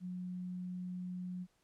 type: tone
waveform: sine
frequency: 181 Hz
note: F#3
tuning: 38 cents flat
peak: -39 dBFS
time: 0-1.47 s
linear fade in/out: 50 ms
effects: pink hiss -75 dBFS RMS until 1.63 s + low-pass 11000 Hz 12 dB/octave